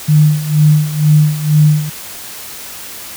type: tone with tremolo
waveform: sine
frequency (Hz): 151.6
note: D#3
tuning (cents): -45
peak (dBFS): -4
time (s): 0.08-1.9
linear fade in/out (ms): 10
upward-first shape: sine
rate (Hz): 2.1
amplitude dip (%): 80
effects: white hiss -29 dBFS RMS until 3.16 s